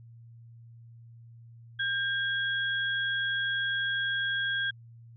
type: tone pair together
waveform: sine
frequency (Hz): 1598 / 3318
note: G6 / G#7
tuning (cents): +33 / -2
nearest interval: octave + minor second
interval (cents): 1265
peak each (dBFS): -28 / -33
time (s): 1.79-4.71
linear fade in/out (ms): 10
effects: added 116 Hz sine -48 dBFS peak until 5.16 s